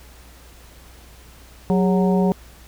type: harmonic tone with a mistuned harmonic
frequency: 185 Hz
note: F#3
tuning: in tune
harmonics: 1 / 2 / 3 / 4 / 5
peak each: -16 / -22 / -26 / -28 / -30 dBFS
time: 1.7-2.32 s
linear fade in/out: 0 ms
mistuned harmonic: 2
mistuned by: +150 cents
effects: added 60 Hz sine -45 dBFS peak until 2.67 s + pink hiss -48 dBFS RMS until 2.67 s